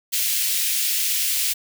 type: high-pass noise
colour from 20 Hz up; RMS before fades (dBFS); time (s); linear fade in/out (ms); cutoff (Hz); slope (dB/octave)
white; -22; 0.12-1.54; 20; 2200; 24
effects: none